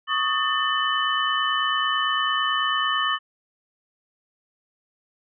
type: tone cluster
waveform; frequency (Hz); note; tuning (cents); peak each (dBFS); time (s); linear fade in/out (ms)
sine; 1118 / 1247 / 1785 / 3002; C#6 / D#6 / A6 / F#7; +14 / +3 / +24 / +24; -26; 0.07-3.19; 50
effects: none